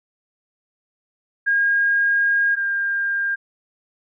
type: tone pair in turn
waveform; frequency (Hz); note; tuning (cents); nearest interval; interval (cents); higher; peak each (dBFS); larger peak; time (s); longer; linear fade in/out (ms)
sine; 1625 / 1602.6; G#6 / G6; -38 / +38; unison; 24; first; -15 / -19; first; 1.46-2.56 / 2.56-3.36; first; 20
effects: none